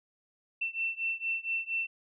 sine beating tone pair, 2686 / 2690.3 Hz, E7 / E7, +32 / +35 cents, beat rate 4.3 Hz, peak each -33 / -34 dBFS, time 0.61-1.87 s, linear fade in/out 10 ms, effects none

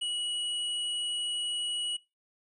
square tone, 2922 Hz, F#7, 22 cents flat, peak -31 dBFS, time 0.01-1.97 s, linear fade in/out 10 ms, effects noise-tail reverb RT60 0.2 s tail -18 dB re dry + resampled to 24000 Hz

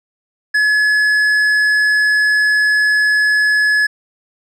sine tone with tanh clipping, 1702 Hz, G#6, 42 cents sharp, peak -12 dBFS, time 0.54-3.87 s, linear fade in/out 10 ms, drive 8 dB, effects none

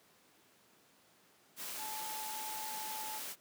sine tone in noise, 867 Hz, A5, 26 cents flat, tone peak -43 dBFS, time 1.77-3.21 s, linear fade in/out 50 ms, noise white, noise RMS -43 dBFS, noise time 1.56-3.36 s, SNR -3 dB, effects pink hiss -66 dBFS RMS until 3.4 s + high-pass 200 Hz 12 dB/octave

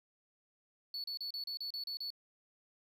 sine tone bursts, 4435 Hz, C#8, in tune, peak -35 dBFS, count 9, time 0.94-2.104 s, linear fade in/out 2 ms, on 100 ms, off 33 ms, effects tanh soft clip ceiling -37 dBFS + 12-bit

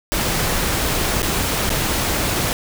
pink noise with dropouts, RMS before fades -20 dBFS, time 0.12-2.53 s, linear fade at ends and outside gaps 0 ms, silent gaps 1.219-1.229 / 1.693-1.702 s, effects none

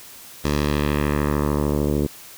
10% pulse tone with low-pass filter sweep, 73.42 Hz, D2, in tune, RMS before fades -21 dBFS, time 0.44-2.07 s, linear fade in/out 10 ms, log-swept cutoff 6900 to 410 Hz, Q 1.2, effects white hiss -42 dBFS RMS until 2.37 s

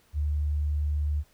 sine tone, 74.1 Hz, D2, 16 cents sharp, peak -24 dBFS, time 0.13-1.24 s, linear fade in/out 50 ms, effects pink hiss -63 dBFS RMS until 1.33 s

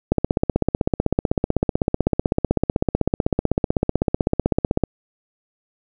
click train, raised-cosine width 2 ms, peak -3 dBFS, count 76, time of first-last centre 0.12-4.837 s, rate 15.9 Hz, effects none

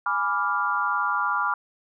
sine chord, G# diminished seventh, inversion none, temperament equal, 830.6 / 987.8 / 1174.7 / 1396.9 Hz, G#5 / B5 / D6 / F6, 0 / 0 / 0 / 0 cents, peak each -31 / -28 / -26 / -26 dBFS, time 0.06-1.54 s, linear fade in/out 2 ms, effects none

